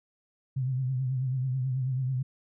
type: tone with vibrato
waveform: sine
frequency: 129.8 Hz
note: C3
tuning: 13 cents flat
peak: -26 dBFS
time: 0.56-2.23 s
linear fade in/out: 10 ms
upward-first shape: triangle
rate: 9.2 Hz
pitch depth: 79 cents each way
effects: none